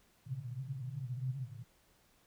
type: band-pass noise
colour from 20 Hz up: white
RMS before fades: -41 dBFS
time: 0.26-1.64 s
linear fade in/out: 10 ms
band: 120 to 140 Hz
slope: 96 dB/octave
effects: pink hiss -69 dBFS RMS until 2.26 s